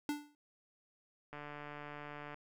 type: tone with exponential decay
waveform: square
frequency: 293.7 Hz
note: D4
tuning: in tune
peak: -32 dBFS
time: 0.09-0.35 s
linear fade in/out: 1 ms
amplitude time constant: 55 ms
type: click train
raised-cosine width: 0.5 ms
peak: -32 dBFS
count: 150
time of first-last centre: 1.33-2.344 s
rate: 147 Hz
effects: none